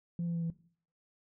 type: tone with pitch steps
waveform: sine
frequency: 171.6 / 169.73 / 167.87 / 166.04 Hz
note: F3 / F3 / E3 / E3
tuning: -30 / -49 / +32 / +13 cents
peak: -30 dBFS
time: 0.19-0.502 s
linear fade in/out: 2 ms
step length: 78 ms
effects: noise-tail reverb RT60 0.5 s tail -18 dB re dry + tanh soft clip ceiling -29 dBFS